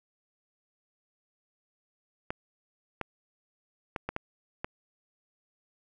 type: clicks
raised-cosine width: 0.5 ms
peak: -17 dBFS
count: 6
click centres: 2.305 / 3.013 / 3.962 / 4.09 / 4.164 / 4.645 s
effects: none